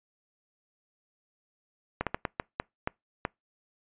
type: slowing click train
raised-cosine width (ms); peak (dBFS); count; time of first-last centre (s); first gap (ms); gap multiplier
0.5; -13; 8; 2.01-3.251; 57; 1.37
effects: noise-tail reverb RT60 0.2 s tail -26 dB re dry + resampled to 8000 Hz